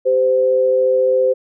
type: tone pair together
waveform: sine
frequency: 392 / 515.2 Hz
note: G4 / C5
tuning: 0 / -27 cents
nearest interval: perfect fourth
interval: 473 cents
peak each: -20 / -12 dBFS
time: 0.05-1.34 s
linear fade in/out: 20 ms
effects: none